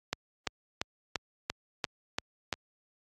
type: two click trains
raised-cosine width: 0.2 ms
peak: -12 / -24 dBFS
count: 8 / 4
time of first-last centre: 0.13-2.527 / 0.47-2.539 s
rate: 2.92 / 1.45 Hz
effects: high-pass 60 Hz 12 dB/octave + AAC 32 kbps

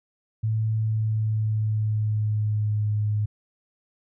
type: tone with pitch glide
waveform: sine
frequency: 110 to 105.46 Hz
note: A2 to G#2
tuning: 0 to +27 cents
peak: -21 dBFS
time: 0.43-3.26 s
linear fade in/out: 10 ms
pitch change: -73 cents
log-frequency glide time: 0.74-2.89 s
effects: none

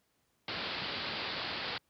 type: low-pass noise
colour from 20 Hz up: white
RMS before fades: -38 dBFS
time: 0.48-1.78 s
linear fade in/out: 2 ms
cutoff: 4800 Hz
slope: 96 dB/octave
effects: pink hiss -75 dBFS RMS until 1.89 s + high-pass 80 Hz 12 dB/octave

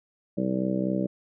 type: harmonic tone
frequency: 64 Hz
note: C2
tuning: 38 cents flat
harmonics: 2 / 3 / 4 / 5 / 6 / 7 / 8 / 9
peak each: -37 / -27 / -34 / -30 / -39 / -36 / -39 / -33 dBFS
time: 0.37-1.07 s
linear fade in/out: 10 ms
effects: none

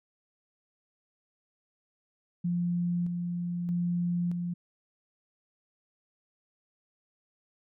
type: tone with tremolo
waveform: sine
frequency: 174.5 Hz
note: F3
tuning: 1 cent flat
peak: -26 dBFS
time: 2.44-4.54 s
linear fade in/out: 10 ms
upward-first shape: square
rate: 0.8 Hz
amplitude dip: 35%
effects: none

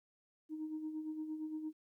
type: tone with tremolo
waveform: sine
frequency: 311.1 Hz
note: D#4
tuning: in tune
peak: -36 dBFS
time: 0.49-1.73 s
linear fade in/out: 50 ms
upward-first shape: sine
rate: 8.7 Hz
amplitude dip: 55%
effects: tanh soft clip ceiling -34 dBFS + 13-bit

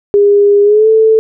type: tone with pitch glide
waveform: sine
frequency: 406.7 to 441 Hz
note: G#4 to A4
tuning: -36 to +4 cents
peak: -4 dBFS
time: 0.14-1.19 s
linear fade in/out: 0 ms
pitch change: +140 cents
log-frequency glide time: 0.63-0.88 s
effects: none

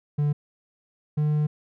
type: tone pair in turn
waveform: triangle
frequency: 146.83 / 150.26 Hz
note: D3 / D3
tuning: 0 / +40 cents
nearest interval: unison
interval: 40 cents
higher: second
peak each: -18 dBFS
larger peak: neither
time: 0.18-0.33 / 1.17-1.47 s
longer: second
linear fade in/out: 10 ms
effects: none

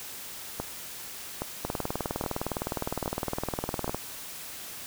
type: two click trains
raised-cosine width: 1 ms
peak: -16 / -15 dBFS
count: 5 / 46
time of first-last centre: 0.6-3.879 / 1.65-3.946 s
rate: 1.22 / 19.6 Hz
effects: white hiss -41 dBFS RMS until 4.86 s

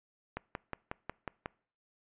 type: click train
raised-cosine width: 0.5 ms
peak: -21 dBFS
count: 7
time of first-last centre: 0.37-1.459 s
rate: 5.51 Hz
effects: noise-tail reverb RT60 0.5 s tail -24 dB re dry + resampled to 8000 Hz

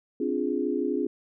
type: chord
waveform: sine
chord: D half-diminished seventh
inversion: third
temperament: equal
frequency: 261.6 / 293.7 / 349.2 / 415.3 Hz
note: C4 / D4 / F4 / Ab4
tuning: 0 / 0 / 0 / 0 cents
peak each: -30 dBFS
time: 0.2-1.07 s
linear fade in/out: 5 ms
effects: none

